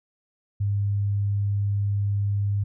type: tone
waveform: sine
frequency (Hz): 101.1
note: G#2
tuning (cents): -46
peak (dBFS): -21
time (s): 0.6-2.64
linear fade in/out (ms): 10
effects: none